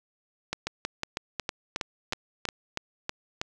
two click trains, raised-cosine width 0.2 ms, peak -12 / -12 dBFS, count 10 / 6, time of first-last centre 0.53-3.415 / 0.67-2.488 s, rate 3.12 / 2.75 Hz, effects none

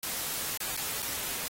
white noise with dropouts, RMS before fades -34 dBFS, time 0.03-1.48 s, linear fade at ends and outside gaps 1 ms, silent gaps 0.574-0.603 / 0.767-0.774 / 1.021-1.026 s, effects AAC 48 kbps

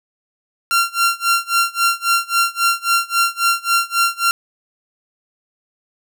sawtooth tone with tremolo, 1375 Hz, F6, 27 cents flat, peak -8 dBFS, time 0.71-4.31 s, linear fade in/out 0 ms, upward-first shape sine, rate 3.7 Hz, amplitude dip 95%, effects none

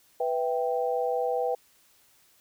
sine chord, E minor, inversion second, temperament equal, 493.9 / 659.3 / 784 Hz, B4 / E5 / G5, 0 / 0 / 0 cents, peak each -27 / -32 / -30 dBFS, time 0.2-1.55 s, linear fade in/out 5 ms, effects white hiss -62 dBFS RMS until 2.4 s

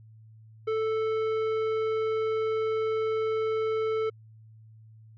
sine tone with tanh clipping, 440 Hz, A4, in tune, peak -27 dBFS, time 0.67-4.1 s, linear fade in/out 10 ms, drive 12 dB, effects added 110 Hz sine -49 dBFS peak until 5.17 s

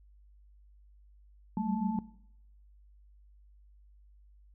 sine tone cluster, 190.9 / 197.9 / 222 / 874 Hz, G3 / G3 / A3 / A5, -46 / +17 / +16 / -12 cents, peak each -36 / -35 / -33 / -38 dBFS, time 1.57-1.99 s, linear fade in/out 2 ms, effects noise-tail reverb RT60 0.8 s tail -20 dB re dry + added 50 Hz sine -56 dBFS peak until 4.54 s

